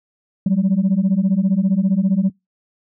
sine beating tone pair, 183.5 / 198.5 Hz, F#3 / G3, -14 / +22 cents, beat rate 15 Hz, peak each -15 dBFS, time 0.46-2.3 s, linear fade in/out 5 ms, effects noise-tail reverb RT60 0.2 s tail -26 dB re dry + tanh soft clip ceiling -10 dBFS

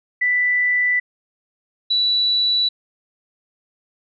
sine tone pair in turn, 1981 / 3945 Hz, B6 / B7, +5 / -3 cents, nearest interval octave, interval 1192 cents, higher second, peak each -15 dBFS, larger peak neither, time 0.21-1 / 1.9-2.69 s, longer neither, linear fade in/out 10 ms, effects none

